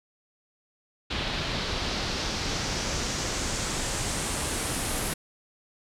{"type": "noise with low-pass filter sweep", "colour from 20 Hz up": "pink", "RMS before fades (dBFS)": -30, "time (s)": [1.1, 5.14], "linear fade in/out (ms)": 10, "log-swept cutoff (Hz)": [3700, 11000], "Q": 2.1, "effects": []}